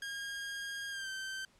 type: tone with pitch glide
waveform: sawtooth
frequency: 1623 to 1552.4 Hz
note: G#6 to G6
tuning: -40 to -17 cents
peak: -35 dBFS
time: 0.02-1.45 s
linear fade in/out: 2 ms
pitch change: -77 cents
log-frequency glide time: 0.9-1.09 s
effects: pink hiss -67 dBFS RMS until 1.59 s + low-pass 9000 Hz 12 dB/octave